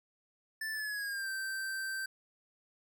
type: tone with pitch glide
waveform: square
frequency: 1760 to 1559 Hz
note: A6 to G6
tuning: 0 to -10 cents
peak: -36 dBFS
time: 0.61-2.06 s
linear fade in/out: 5 ms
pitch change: -210 cents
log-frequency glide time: 0.72-1.3 s
effects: none